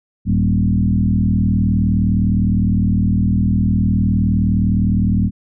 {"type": "tone with frequency modulation", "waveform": "sine", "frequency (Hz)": 145.9, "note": "D3", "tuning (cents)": -11, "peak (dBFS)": -12, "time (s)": [0.25, 5.31], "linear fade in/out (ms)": 50, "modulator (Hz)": 39.6, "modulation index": 2.3, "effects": []}